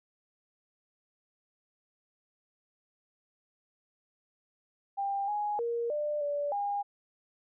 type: tone with pitch steps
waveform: sine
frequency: 795 / 832 / 469.2 / 595 / 579 / 811 Hz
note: G5 / G#5 / A#4 / D5 / D5 / G#5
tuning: +24 / +3 / +11 / +22 / -25 / -41 cents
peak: -29 dBFS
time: 4.97-6.83 s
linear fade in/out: 20 ms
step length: 310 ms
effects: none